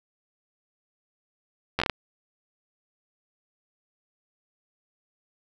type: slowing click train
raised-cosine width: 0.3 ms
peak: -8 dBFS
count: 6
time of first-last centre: 1.79-1.897 s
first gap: 11 ms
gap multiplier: 1.34
effects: none